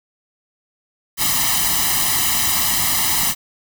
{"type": "noise with comb filter", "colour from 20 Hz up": "white", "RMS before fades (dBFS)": -18, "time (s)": [1.17, 3.35], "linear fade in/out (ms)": 50, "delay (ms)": 1, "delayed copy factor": 1, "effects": []}